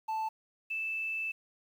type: tone pair in turn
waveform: triangle / sine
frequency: 880 / 2637 Hz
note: A5 / E7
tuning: 0 / 0 cents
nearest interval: octave + perfect fifth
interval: 1900 cents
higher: second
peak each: -29 / -32 dBFS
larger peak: first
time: 0.08-0.29 / 0.7-1.32 s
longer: second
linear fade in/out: 10 ms
effects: 10-bit